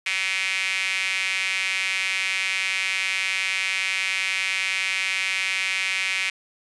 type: tone with high-pass filter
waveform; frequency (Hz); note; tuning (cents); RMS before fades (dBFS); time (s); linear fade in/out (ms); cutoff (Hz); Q
sawtooth; 189.9; F#3; +45; -25; 0.06-6.3; 5; 2300; 4.6
effects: resampled to 22050 Hz